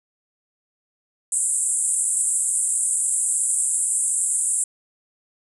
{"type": "band-pass noise", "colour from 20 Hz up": "pink", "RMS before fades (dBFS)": -22, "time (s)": [1.32, 4.64], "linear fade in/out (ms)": 2, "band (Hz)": [7600, 10000], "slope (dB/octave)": 96, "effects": []}